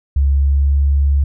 sine tone with pitch glide, 69.3 to 70.23 Hz, C#2 to C#2, 0 to +23 cents, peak -10 dBFS, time 0.16-1.24 s, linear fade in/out 5 ms, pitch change +23 cents, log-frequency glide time 0.3-0.78 s, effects none

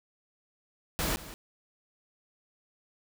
pink noise with echo, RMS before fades -30 dBFS, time 0.99-1.16 s, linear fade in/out 0 ms, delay 180 ms, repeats 1, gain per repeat -15 dB, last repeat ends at 1.34 s, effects none

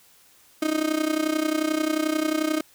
35% pulse tone with amplitude modulation, 311.1 Hz, D#4, in tune, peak -17 dBFS, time 0.62-2.61 s, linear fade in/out 5 ms, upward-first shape sine, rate 31.3 Hz, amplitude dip 80%, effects white hiss -56 dBFS RMS until 2.74 s

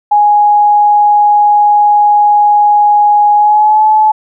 sine tone with pitch glide, 830.6 to 860.9 Hz, G#5 to A5, 0 to -38 cents, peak -4 dBFS, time 0.11-4.12 s, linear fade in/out 10 ms, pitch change +62 cents, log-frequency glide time 3.35-3.83 s, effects none

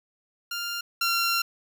15% pulse tone pair in turn, 1396.9 / 1373.7 Hz, F6 / F6, 0 / -29 cents, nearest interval unison, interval 29 cents, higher first, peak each -23 / -16 dBFS, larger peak second, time 0.51-0.81 / 1.01-1.42 s, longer second, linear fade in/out 5 ms, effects none

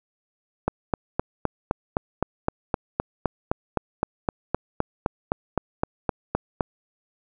click train, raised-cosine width 1 ms, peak -7 dBFS, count 24, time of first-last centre 0.68-6.608 s, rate 3.88 Hz, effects none

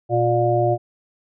harmonic tone, 118.6 Hz, A#2, 30 cents sharp, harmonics 1 / 3 / 5 / 6, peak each -21 / -21 / -21 / -21 dBFS, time 0.09-0.78 s, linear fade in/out 50 ms, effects none

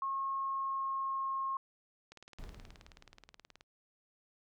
sine tone with pitch glide, 1084 to 1076.5 Hz, C#6 to C6, -39 to +49 cents, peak -33 dBFS, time 0.02-1.57 s, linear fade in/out 2 ms, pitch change -12 cents, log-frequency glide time 0.33-1.37 s
click train, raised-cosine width 0.2 ms, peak -35 dBFS, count 29, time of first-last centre 2.12-3.609 s, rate 18.8 Hz
brown noise with exponential decay, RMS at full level -45 dBFS, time 2.39-3.64 s, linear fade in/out 2 ms, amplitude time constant 270 ms
effects none

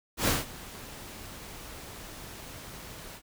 pink noise with ADSR envelope, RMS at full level -24 dBFS, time 0.17-3.22 s, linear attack 100 ms, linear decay 180 ms, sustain -20 dB, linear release 69 ms, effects none

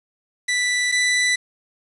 sawtooth tone pair in turn, 1975.5 / 1983.2 Hz, B6 / B6, 0 / +7 cents, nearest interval unison, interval 7 cents, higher second, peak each -15 / -13 dBFS, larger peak second, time 0.48-0.92 / 0.92-1.36 s, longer neither, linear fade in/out 10 ms, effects resampled to 24000 Hz + 7-bit

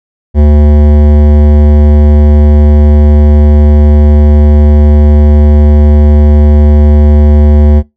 sine tone with hard clipping, 74 Hz, D2, 14 cents sharp, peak -3 dBFS, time 0.34-7.83 s, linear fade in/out 50 ms, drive 15 dB, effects noise-tail reverb RT60 0.2 s tail -23 dB re dry

